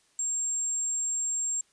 sine tone, 7459 Hz, A#8, in tune, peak -27 dBFS, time 0.19-1.61 s, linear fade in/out 2 ms, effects white hiss -66 dBFS RMS until 1.72 s + resampled to 22050 Hz

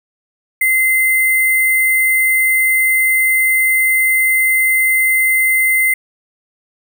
sine tone with sample-and-hold, 2070 Hz, C7, 19 cents flat, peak -10 dBFS, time 0.61-5.94 s, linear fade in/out 5 ms, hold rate 11025 Hz, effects none

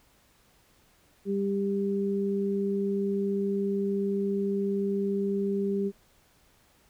sine tone pair together, 198 / 396.8 Hz, G3 / G4, +18 / +21 cents, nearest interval octave, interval 1203 cents, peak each -28 dBFS, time 1.25-5.92 s, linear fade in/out 50 ms, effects pink hiss -63 dBFS RMS until 6.89 s

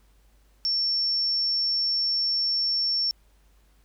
sine tone, 5440 Hz, F8, 46 cents flat, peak -22 dBFS, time 0.65-3.11 s, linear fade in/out 0 ms, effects added 50 Hz sine -57 dBFS peak until 3.84 s + pink hiss -66 dBFS RMS until 3.84 s

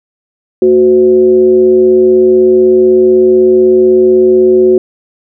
sine tone with frequency modulation, 370 Hz, F#4, in tune, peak -3 dBFS, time 0.62-4.78 s, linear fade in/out 2 ms, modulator 144 Hz, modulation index 0.48, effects none

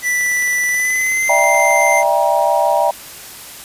square tone with pitch glide, 1975.5 to 2087 Hz, B6 to C7, 0 to -5 cents, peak -15 dBFS, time 0.02-2.04 s, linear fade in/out 50 ms, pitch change +95 cents, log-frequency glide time 0.69-1.32 s
click train, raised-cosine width 0.3 ms, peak -19 dBFS, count 35, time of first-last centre 0.21-2.028 s, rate 18.7 Hz
sine chord, E half-diminished seventh, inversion third, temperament just, 593.3 / 659.3 / 791.1 / 949.3 Hz, D5 / E5 / G5 / Bb5, +18 / 0 / +16 / +31 cents, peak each -17 dBFS, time 1.29-2.91 s, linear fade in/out 5 ms
effects white hiss -34 dBFS RMS until 3.64 s + resampled to 32000 Hz

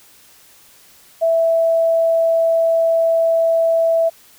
sine tone, 659.3 Hz, E5, in tune, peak -12 dBFS, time 1.21-4.1 s, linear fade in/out 20 ms, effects white hiss -48 dBFS RMS until 4.38 s

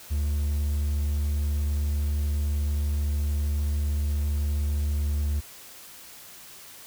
triangle tone, 73.42 Hz, D2, in tune, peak -21 dBFS, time 0.1-5.41 s, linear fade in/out 20 ms, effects white hiss -46 dBFS RMS until 6.86 s

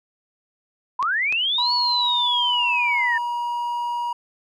sine linear two-way sweep, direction up then down, 948 to 4452 to 1775 Hz, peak -19 dBFS, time 0.99-3.18 s, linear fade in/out 5 ms, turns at 1.73 s
clicks, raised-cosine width 0.2 ms, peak -15 dBFS, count 2, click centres 1.027 / 1.325 s
triangle tone with pitch glide, 974 to 956.2 Hz, B5 to A#5, -24 to +44 cents, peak -21 dBFS, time 1.58-4.13 s, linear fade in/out 5 ms, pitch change -32 cents, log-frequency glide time 2.44-3.34 s
effects none

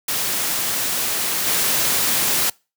white noise with level steps, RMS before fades -22 / -19 dBFS, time 0.08-2.5 s, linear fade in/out 5 ms, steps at 1.46 s, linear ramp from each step 10 ms, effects noise-tail reverb RT60 0.3 s tail -26 dB re dry + high-pass 100 Hz 12 dB/octave

